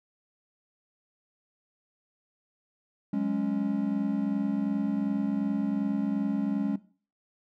triangle chord, F# suspended second, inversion none, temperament equal, 185 / 207.7 / 277.2 Hz, F#3 / G#3 / C#4, 0 / 0 / 0 cents, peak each -32 / -26 / -28 dBFS, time 3.13-6.76 s, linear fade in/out 5 ms, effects noise-tail reverb RT60 0.4 s tail -18 dB re dry

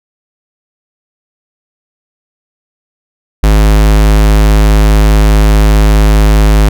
square tone, 52.4 Hz, G#1, 16 cents sharp, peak -4 dBFS, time 3.43-6.69 s, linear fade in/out 5 ms, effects none

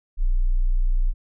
sine tone, 30.08 Hz, B0, 45 cents flat, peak -16 dBFS, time 0.17-1.14 s, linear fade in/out 50 ms, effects none

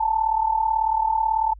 sine tone with amplitude modulation, 883 Hz, A5, 6 cents sharp, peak -15 dBFS, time 0-1.54 s, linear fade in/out 10 ms, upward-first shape sine, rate 38.2 Hz, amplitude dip 75%, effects added 50 Hz sine -40 dBFS peak until 1.59 s

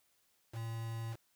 triangle tone with quantisation, 113.9 Hz, A#2, 40 cents flat, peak -36 dBFS, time 0.52-1.17 s, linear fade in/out 50 ms, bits 8, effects white hiss -74 dBFS RMS until 1.35 s

